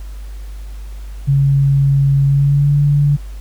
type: tone with pitch glide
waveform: sine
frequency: 138.59 to 144.31 Hz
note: C#3 to D3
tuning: 0 to -30 cents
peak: -9 dBFS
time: 1.27-3.17 s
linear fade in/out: 20 ms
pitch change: +70 cents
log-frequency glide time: 2.25-2.75 s
effects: added 50 Hz sine -26 dBFS peak until 3.4 s + pink hiss -46 dBFS RMS until 3.4 s